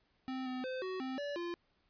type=tone with pitch steps; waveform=square; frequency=260.3 / 255.2 / 515 / 373.6 / 261 / 576 / 345.6 Hz; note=C4 / C4 / C5 / F#4 / C4 / D5 / F4; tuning=-9 / -43 / -28 / +17 / -4 / -34 / -18 cents; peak=-38 dBFS; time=0.28-1.54 s; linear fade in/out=0 ms; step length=180 ms; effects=pink hiss -75 dBFS RMS until 1.89 s + resampled to 11025 Hz